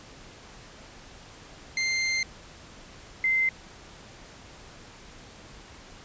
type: tone pair in turn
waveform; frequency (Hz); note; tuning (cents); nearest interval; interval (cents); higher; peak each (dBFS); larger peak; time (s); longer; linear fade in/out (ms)
sawtooth / sine; 2093 / 2076; C7 / C7; 0 / -14; unison; 14; first; -21; neither; 1.77-2.23 / 3.24-3.49; first; 2
effects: pink hiss -48 dBFS RMS until 6.04 s + resampled to 16000 Hz